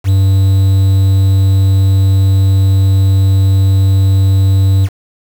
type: tone with quantisation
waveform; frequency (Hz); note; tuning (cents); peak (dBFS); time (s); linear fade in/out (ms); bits
triangle; 96.6; G2; -25; -4; 0.04-4.89; 50; 5
effects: none